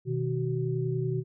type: tone cluster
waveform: sine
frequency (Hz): 126.4 / 157.1 / 375.1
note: B2 / D#3 / F#4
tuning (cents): +41 / +17 / +24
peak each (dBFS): -29 / -32 / -32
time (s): 0.05-1.24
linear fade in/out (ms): 50
effects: none